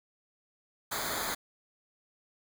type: noise with comb filter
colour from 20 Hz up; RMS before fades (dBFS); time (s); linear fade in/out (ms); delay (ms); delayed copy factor
pink; -34; 0.91-1.35; 10; 0.36; -0.85
effects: none